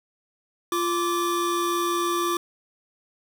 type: tone pair together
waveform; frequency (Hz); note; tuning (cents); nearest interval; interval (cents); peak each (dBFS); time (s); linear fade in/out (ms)
square; 346.7 / 1166; F4 / D6; -13 / -13; octave + major sixth; 2100; -26; 0.72-2.37; 2
effects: none